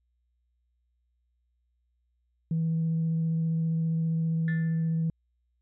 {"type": "tone with vibrato", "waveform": "sine", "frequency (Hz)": 162.8, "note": "E3", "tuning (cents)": -21, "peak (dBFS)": -23, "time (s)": [2.51, 5.1], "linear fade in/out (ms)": 2, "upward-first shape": "triangle", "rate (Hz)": 15, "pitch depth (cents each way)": 12}
{"type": "tone with exponential decay", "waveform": "sine", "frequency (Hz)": 1760, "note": "A6", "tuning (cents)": 0, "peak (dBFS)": -31, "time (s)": [4.48, 5.04], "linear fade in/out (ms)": 1, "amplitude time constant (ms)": 120}
{"effects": ["tanh soft clip ceiling -21 dBFS", "added 60 Hz sine -70 dBFS peak until 5.61 s"]}